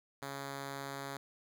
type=tone; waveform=5% pulse; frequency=138.5 Hz; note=C#3; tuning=1 cent flat; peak=-29 dBFS; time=0.22-1.17 s; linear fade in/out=2 ms; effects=none